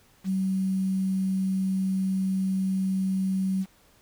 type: tone with quantisation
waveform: sine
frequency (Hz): 190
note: F#3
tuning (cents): +46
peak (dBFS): -23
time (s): 0.24-3.66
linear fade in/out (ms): 50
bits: 8
effects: pink hiss -60 dBFS RMS until 4.01 s